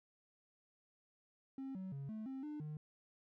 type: tone with pitch steps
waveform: triangle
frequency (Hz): 268.1 / 188.6 / 138.4 / 217.4 / 265.9 / 299.7 / 151.8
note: C4 / F#3 / C#3 / A3 / C4 / D4 / D#3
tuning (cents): +42 / +33 / -2 / -21 / +28 / +35 / -42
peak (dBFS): -40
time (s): 1.58-2.77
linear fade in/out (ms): 2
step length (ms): 170
effects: tanh soft clip ceiling -36 dBFS

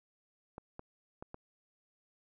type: clicks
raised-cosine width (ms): 1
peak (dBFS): -30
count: 4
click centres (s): 0.581 / 0.794 / 1.225 / 1.344
effects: none

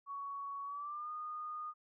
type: tone with pitch glide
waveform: sine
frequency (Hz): 1119 to 1227.3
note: C#6 to D#6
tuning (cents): +16 to -24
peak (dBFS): -40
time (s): 0.06-1.74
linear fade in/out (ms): 50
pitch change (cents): +160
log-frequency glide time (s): 0.64-1.11
effects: none

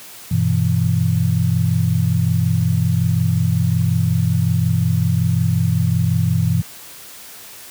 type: chord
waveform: sine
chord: E minor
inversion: first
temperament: equal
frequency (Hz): 98 / 123.47 / 164.81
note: G2 / B2 / E3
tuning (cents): 0 / 0 / 0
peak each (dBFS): -18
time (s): 0.31-6.62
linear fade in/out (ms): 5
effects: white hiss -38 dBFS RMS until 7.7 s + high-pass 60 Hz 12 dB/octave

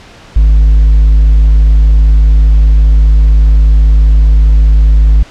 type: tone with hard clipping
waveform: sine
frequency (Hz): 52.5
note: G#1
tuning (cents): +19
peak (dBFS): -3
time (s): 0.36-5.23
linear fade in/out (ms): 5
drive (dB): 2
effects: pink hiss -35 dBFS RMS until 5.3 s + low-pass 5000 Hz 12 dB/octave

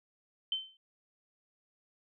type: tone with exponential decay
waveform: sine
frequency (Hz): 3086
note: G7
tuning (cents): -28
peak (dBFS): -27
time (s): 0.52-0.77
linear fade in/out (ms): 2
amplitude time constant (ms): 54
effects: none

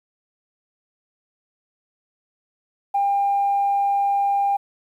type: tone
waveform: sine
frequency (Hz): 800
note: G5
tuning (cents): +35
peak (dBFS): -16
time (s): 2.94-4.57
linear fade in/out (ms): 10
effects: tanh soft clip ceiling -13 dBFS + 9-bit

